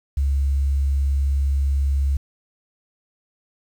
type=tone; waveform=sine; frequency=69.3 Hz; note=C#2; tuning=in tune; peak=-16 dBFS; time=0.17-2.17 s; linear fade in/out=5 ms; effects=tanh soft clip ceiling -12 dBFS + 8-bit